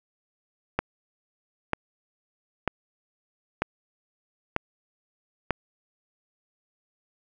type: click train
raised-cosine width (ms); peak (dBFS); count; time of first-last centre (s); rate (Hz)
0.5; -8; 6; 0.79-5.507; 1.06
effects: none